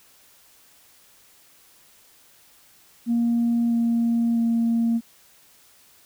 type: tone with pitch steps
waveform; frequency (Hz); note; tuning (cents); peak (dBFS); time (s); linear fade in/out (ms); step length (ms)
sine; 234.8 / 232.9 / 231; A#3 / A#3 / A#3; +13 / -1 / -16; -17; 3.06-5.01; 50; 650
effects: tanh soft clip ceiling -15 dBFS + white hiss -55 dBFS RMS until 6.05 s